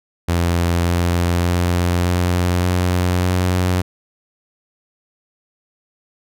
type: tone with pitch steps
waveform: sawtooth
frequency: 86 / 86.95 / 87.91 / 88.88 / 89.86 / 90.85 Hz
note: F2 / F2 / F2 / F2 / F2 / F#2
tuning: -26 / -7 / +12 / +31 / +50 / -31 cents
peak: -11 dBFS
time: 0.28-3.82 s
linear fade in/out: 10 ms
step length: 590 ms
effects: none